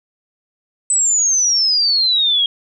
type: exponential sweep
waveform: sine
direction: down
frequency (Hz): 8100 to 3237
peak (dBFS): -12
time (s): 0.9-2.46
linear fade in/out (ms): 2
effects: none